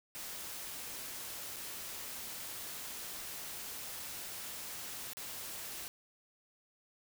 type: noise with dropouts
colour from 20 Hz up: white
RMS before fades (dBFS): -44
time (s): 0.15-5.88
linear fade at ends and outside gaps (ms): 0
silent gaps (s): 1.561-1.566 / 5.133-5.17
effects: none